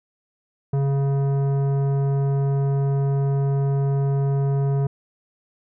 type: tone with tanh clipping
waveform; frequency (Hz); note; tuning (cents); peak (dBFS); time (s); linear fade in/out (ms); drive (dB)
sine; 138.59; C#3; 0; -20; 0.73-4.87; 5; 13
effects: none